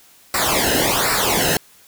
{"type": "noise with flanger", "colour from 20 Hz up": "pink", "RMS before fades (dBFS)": -18, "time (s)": [0.34, 1.57], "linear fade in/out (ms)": 2, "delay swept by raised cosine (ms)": [0.31, 0.88], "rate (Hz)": 1.3, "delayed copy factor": -0.85, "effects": ["white hiss -50 dBFS RMS until 1.87 s"]}